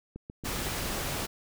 click train, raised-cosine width 3 ms, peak -27 dBFS, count 3, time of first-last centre 0.16-0.438 s, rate 7.19 Hz
pink noise, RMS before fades -33 dBFS, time 0.44-1.27 s, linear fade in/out 20 ms
effects none

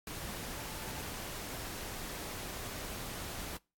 sine tone in noise, 873 Hz, A5, 14 cents flat, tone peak -53 dBFS, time 0.56-1.01 s, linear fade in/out 2 ms, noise pink, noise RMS -42 dBFS, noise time 0.07-3.57 s, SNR -14 dB, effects noise-tail reverb RT60 0.3 s tail -25 dB re dry + AAC 64 kbps

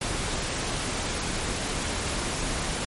pink noise, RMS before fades -29 dBFS, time 0.01-2.85 s, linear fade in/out 5 ms, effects MP3 48 kbps

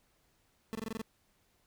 30% pulse tone bursts, 222.6 Hz, A3, 20 cents sharp, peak -33 dBFS, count 7, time 0.73-1.016 s, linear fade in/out 0 ms, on 22 ms, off 22 ms, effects pink hiss -72 dBFS RMS until 1.66 s

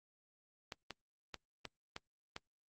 clicks, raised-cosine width 0.2 ms, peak -25 dBFS, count 6, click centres 0.722 / 0.907 / 1.343 / 1.653 / 1.964 / 2.364 s, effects Opus 32 kbps

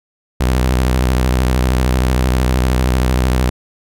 sawtooth tone with vibrato, 63.2 Hz, B1, 41 cents sharp, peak -8 dBFS, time 0.4-3.5 s, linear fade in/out 10 ms, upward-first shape sine, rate 13 Hz, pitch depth 91 cents each way, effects none

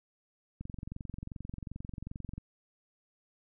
click train, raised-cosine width 5 ms, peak -28 dBFS, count 41, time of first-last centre 0.61-2.38 s, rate 22.6 Hz, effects none

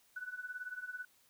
sine tone with tremolo, 1488 Hz, F#6, 9 cents sharp, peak -37 dBFS, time 0.16-1.05 s, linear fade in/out 5 ms, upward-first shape triangle, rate 18 Hz, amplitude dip 90%, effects white hiss -69 dBFS RMS until 1.29 s

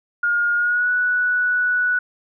sine tone with pitch glide, 1423 to 1475.7 Hz, F6 to F#6, +32 to -5 cents, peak -16 dBFS, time 0.23-1.99 s, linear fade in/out 5 ms, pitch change +63 cents, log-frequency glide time 0.55-0.91 s, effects none

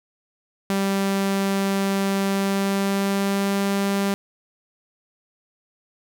sawtooth tone with pitch glide, 196 to 198.16 Hz, G3 to G3, 0 to +19 cents, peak -16 dBFS, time 0.7-4.14 s, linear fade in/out 0 ms, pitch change +19 cents, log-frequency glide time 2.26-3.59 s, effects none

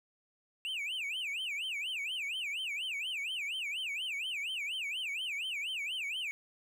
triangle tone with vibrato, 2637 Hz, E7, in tune, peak -33 dBFS, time 0.65-6.31 s, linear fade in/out 0 ms, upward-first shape sine, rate 4.2 Hz, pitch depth 300 cents each way, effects none

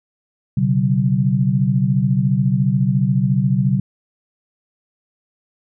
sine tone cluster, 126.8 / 141 / 189.7 Hz, B2 / C#3 / F#3, +46 / +30 / +43 cents, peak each -18 dBFS, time 0.57-3.8 s, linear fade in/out 5 ms, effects none

